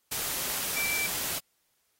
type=tone in noise; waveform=sine; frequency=2331 Hz; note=D7; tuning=14 cents flat; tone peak=-29 dBFS; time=0.76-1.07 s; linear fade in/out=10 ms; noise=white; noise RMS=-32 dBFS; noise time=0.11-1.39 s; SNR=0 dB; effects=white hiss -73 dBFS RMS until 1.99 s + AAC 48 kbps